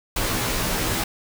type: noise with comb filter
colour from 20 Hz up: pink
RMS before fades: -24 dBFS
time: 0.16-1.04 s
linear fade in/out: 5 ms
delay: 14 ms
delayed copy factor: -0.85
effects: none